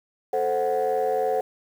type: chord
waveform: sine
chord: F# diminished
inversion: first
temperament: equal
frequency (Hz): 440 / 523.3 / 740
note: A4 / C5 / F#5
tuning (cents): 0 / 0 / 0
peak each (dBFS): -24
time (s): 0.33-1.41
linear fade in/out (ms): 5
effects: tanh soft clip ceiling -16 dBFS + 8-bit